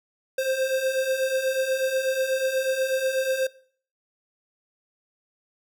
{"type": "beating tone pair", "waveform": "square", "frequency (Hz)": [520, 528.2], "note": ["C5", "C5"], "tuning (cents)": [-11, 16], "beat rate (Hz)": 8.2, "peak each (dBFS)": [-30, -25], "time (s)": [0.38, 3.47], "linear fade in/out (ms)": 5, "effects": ["noise-tail reverb RT60 0.5 s tail -20 dB re dry"]}